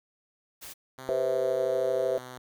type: noise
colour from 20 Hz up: white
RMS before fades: -43 dBFS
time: 0.61-0.74 s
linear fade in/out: 20 ms
type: tone with pitch glide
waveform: 5% pulse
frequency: 130.81 to 126.65 Hz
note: C3 to B2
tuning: 0 to +44 cents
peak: -30 dBFS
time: 0.98-2.38 s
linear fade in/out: 2 ms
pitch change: -56 cents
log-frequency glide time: 1.23-2.01 s
type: chord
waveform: sine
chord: C major seventh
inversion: second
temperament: just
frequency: 392.4 / 490.5 / 523.3 / 654.1 Hz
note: G4 / B4 / C5 / E5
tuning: +2 / -12 / 0 / -14 cents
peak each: -32 / -31 / -28 / -30 dBFS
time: 1.09-2.18 s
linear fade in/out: 0 ms
effects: none